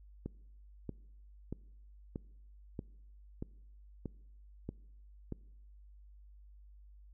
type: click train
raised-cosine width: 3 ms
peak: -26 dBFS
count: 9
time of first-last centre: 0.26-5.323 s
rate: 1.58 Hz
effects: noise-tail reverb RT60 0.9 s tail -23 dB re dry + added 50 Hz sine -54 dBFS peak until 7.13 s